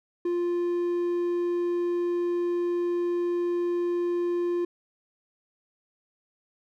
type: tone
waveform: triangle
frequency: 349.2 Hz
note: F4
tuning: in tune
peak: -22 dBFS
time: 0.25-4.65 s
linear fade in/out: 5 ms
effects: none